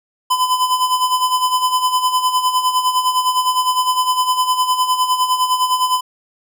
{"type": "tone with tremolo", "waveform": "square", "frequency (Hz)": 1011, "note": "B5", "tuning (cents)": 40, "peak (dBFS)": -12, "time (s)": [0.3, 6.01], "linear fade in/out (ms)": 10, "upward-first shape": "sine", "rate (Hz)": 9.8, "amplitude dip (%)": 65, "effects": []}